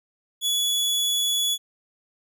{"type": "tone", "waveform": "sawtooth", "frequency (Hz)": 3402, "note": "G#7", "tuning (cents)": 41, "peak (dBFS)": -18, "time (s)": [0.41, 1.58], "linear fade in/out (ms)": 50, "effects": []}